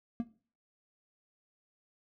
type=tone with exponential decay; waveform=triangle; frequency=233.7 Hz; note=A#3; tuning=5 cents sharp; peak=-24 dBFS; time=0.2-0.27 s; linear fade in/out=0 ms; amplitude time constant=15 ms; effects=noise-tail reverb RT60 0.4 s tail -17 dB re dry